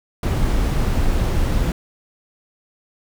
brown noise, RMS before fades -18 dBFS, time 0.23-1.72 s, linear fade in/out 2 ms, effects none

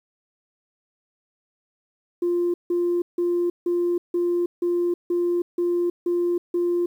sine tone bursts, 349.2 Hz, F4, in tune, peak -18 dBFS, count 10, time 2.22-6.86 s, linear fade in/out 5 ms, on 320 ms, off 160 ms, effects tanh soft clip ceiling -16 dBFS + 9-bit

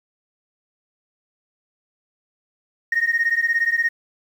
sine beating tone pair, 1850 / 1867 Hz, A#6 / A#6, -14 / +2 cents, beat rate 17 Hz, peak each -19 dBFS, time 2.92-3.89 s, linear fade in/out 5 ms, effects tanh soft clip ceiling -12 dBFS + 8-bit

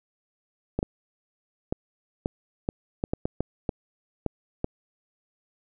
clicks, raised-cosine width 2 ms, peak -12 dBFS, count 12, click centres 0.79 / 0.829 / 1.725 / 2.259 / 2.689 / 3.039 / 3.135 / 3.255 / 3.406 / 3.692 / 4.263 / 4.644 s, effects none

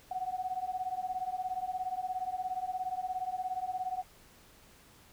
sine beating tone pair, 734 / 751 Hz, F#5 / F#5, -14 / +26 cents, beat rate 17 Hz, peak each -36 / -36 dBFS, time 0.11-4.03 s, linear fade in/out 5 ms, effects pink hiss -59 dBFS RMS until 5.12 s

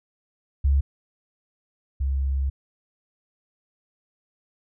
sine tone pair in turn, 69.3 / 67.76 Hz, C#2 / C#2, 0 / -39 cents, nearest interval unison, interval 39 cents, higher first, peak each -16 / -21 dBFS, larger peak first, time 0.64-0.81 / 2-2.5 s, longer second, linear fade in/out 10 ms, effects none

